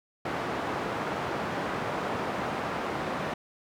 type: band-pass noise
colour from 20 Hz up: white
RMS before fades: -32 dBFS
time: 0.25-3.34 s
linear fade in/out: 5 ms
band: 110 to 1100 Hz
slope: 12 dB/octave
effects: none